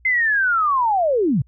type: linear sweep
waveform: sine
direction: down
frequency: 2093 to 110 Hz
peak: -15 dBFS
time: 0.05-1.42 s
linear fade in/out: 5 ms
effects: added 60 Hz sine -50 dBFS peak until 1.47 s